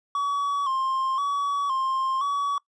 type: tone with vibrato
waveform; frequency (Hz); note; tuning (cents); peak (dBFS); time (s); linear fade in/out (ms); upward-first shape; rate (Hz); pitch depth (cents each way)
triangle; 1095; C#6; -22; -21; 0.15-2.58; 2; square; 0.97; 60
effects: noise-tail reverb RT60 0.1 s tail -23 dB re dry + resampled to 22050 Hz